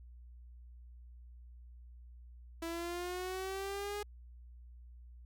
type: linear sweep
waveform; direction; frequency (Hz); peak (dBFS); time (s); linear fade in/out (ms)
sawtooth; up; 329.6 to 415.5; -34; 2.62-4.03; 5
effects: added 60 Hz sine -51 dBFS peak until 5.25 s